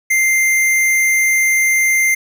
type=tone; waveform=square; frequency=2093 Hz; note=C7; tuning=in tune; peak=-12 dBFS; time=0.1-2.15 s; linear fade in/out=10 ms; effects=none